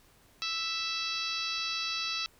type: harmonic tone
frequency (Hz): 659.3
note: E5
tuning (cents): 0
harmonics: 2 / 3 / 4 / 5 / 6 / 7 / 8 / 9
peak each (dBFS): -40 / -47 / -37 / -42 / -36 / -39 / -40 / -47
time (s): 0.42-2.26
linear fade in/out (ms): 0
effects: pink hiss -62 dBFS RMS until 2.39 s